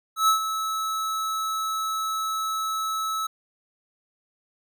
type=tone with ADSR envelope; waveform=square; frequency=1300 Hz; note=E6; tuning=24 cents flat; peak=-16 dBFS; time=0.16-3.27 s; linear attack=120 ms; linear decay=110 ms; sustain=-10 dB; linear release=7 ms; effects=none